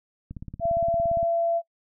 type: click train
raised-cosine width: 5 ms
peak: -24 dBFS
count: 17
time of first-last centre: 0.31-1.23 s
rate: 17.4 Hz
type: tone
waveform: sine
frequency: 675 Hz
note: E5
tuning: 41 cents sharp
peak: -21 dBFS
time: 0.6-1.62 s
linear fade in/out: 50 ms
effects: noise-tail reverb RT60 0.1 s tail -21 dB re dry